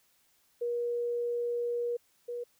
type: tone pair in turn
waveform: sine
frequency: 477.7 / 481.3 Hz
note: A#4 / B4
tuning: +42 / -45 cents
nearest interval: unison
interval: 13 cents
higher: second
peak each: -29 / -34 dBFS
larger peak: first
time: 0.61-1.97 / 2.28-2.44 s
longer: first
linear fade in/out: 10 ms
effects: white hiss -69 dBFS RMS until 2.59 s